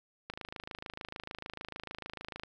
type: click train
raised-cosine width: 0.3 ms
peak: -24 dBFS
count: 58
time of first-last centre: 0.3-2.435 s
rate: 26.7 Hz
effects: none